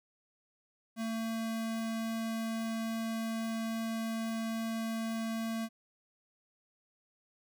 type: tone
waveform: square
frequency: 225.3 Hz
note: A3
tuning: 41 cents sharp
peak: -34 dBFS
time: 0.96-5.69 s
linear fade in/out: 50 ms
effects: none